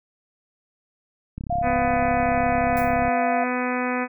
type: click train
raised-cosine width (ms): 5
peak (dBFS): -19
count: 59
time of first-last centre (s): 1.38-3.081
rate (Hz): 34.1
type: tone with vibrato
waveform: sine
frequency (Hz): 698.5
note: F5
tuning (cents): 0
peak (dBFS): -21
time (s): 1.5-3.44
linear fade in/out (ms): 5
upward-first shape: triangle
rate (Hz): 3.3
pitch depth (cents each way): 11
type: harmonic tone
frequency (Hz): 249.8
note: B3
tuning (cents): +20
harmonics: 1 / 2 / 3 / 4 / 5 / 6 / 7 / 8 / 9 / 10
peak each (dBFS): -26 / -29 / -31 / -32 / -33 / -34 / -34 / -35 / -36 / -36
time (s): 1.62-4.08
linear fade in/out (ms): 50
type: noise with exponential decay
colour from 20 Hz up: violet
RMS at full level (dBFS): -33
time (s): 2.77-3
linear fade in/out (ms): 0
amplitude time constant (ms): 50
effects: none